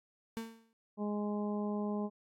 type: tone with exponential decay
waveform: 35% pulse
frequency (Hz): 226.3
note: A3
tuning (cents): +49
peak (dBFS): -33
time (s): 0.37-0.73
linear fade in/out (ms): 0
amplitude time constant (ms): 77
type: harmonic tone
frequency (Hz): 207.7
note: G#3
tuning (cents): 0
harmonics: 1 / 2 / 3 / 4 / 5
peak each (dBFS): -34 / -40 / -44 / -46 / -48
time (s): 0.97-2.1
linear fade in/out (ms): 50
effects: AAC 64 kbps